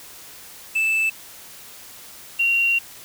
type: tone pair in turn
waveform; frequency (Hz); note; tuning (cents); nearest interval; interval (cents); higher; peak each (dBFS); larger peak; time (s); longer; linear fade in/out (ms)
triangle / sine; 2637 / 2755; E7 / F7; 0 / -24; minor second; 76; second; -16; neither; 0.75-1.1 / 2.39-2.79; second; 10
effects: white hiss -42 dBFS RMS until 3.04 s